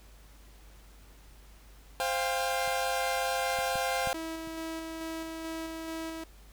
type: chord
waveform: sawtooth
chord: C suspended fourth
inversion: none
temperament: equal with one note detuned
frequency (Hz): 523.3 / 698.5 / 799.1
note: C5 / F5 / G5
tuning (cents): 0 / 0 / +33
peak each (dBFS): -29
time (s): 2-4.13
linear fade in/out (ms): 0
type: clicks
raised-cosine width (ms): 5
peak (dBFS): -36 / -34 / -29 / -27 / -37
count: 5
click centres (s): 2.677 / 3.588 / 3.756 / 4.073 / 4.474
type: tone with tremolo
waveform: sawtooth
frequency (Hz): 324.4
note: E4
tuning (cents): -28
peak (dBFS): -31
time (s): 4.14-6.24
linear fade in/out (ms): 5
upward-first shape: square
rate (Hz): 2.3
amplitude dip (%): 25
effects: added 50 Hz sine -52 dBFS peak until 6.52 s + pink hiss -59 dBFS RMS until 6.52 s